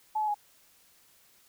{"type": "tone with pitch steps", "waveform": "sine", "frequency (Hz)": [861, 854, 830], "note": ["A5", "G#5", "G#5"], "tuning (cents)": [-38, 48, -1], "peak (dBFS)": -26, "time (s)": [0.15, 0.345], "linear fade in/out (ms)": 10, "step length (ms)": 65, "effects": ["white hiss -62 dBFS RMS until 1.48 s"]}